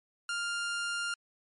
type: tone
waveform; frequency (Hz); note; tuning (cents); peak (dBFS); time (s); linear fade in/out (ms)
sawtooth; 1400; F6; +4; -28; 0.29-1.14; 2
effects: MP3 48 kbps